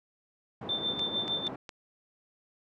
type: band-pass noise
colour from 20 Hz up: pink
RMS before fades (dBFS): -40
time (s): 0.61-1.56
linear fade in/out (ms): 5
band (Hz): 200 to 860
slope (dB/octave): 12
type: tone with tremolo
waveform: sine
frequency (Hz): 3561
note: A7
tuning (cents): +20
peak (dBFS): -27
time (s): 0.69-1.48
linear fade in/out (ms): 2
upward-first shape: sine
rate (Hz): 6.6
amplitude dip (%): 70
type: clicks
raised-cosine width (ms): 0.2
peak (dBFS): -24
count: 4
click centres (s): 0.994 / 1.28 / 1.469 / 1.692
effects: none